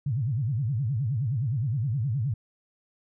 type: tone with vibrato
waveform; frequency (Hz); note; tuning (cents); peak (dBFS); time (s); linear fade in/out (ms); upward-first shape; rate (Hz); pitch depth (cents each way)
sine; 124.3; B2; +12; -24; 0.06-2.34; 5; sine; 9.6; 300
effects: none